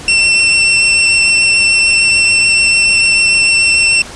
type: tone with vibrato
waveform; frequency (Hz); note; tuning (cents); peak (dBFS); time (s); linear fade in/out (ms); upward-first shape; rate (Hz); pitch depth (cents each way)
sawtooth; 2701; E7; +42; -4; 0.08-4.02; 2; triangle; 6.8; 11
effects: pink hiss -29 dBFS RMS until 4.15 s + resampled to 22050 Hz